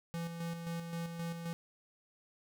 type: tone with tremolo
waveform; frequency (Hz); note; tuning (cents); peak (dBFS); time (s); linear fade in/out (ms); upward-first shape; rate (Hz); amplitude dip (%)
square; 168.2; E3; +35; -37; 0.14-1.53; 0; square; 3.8; 45
effects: none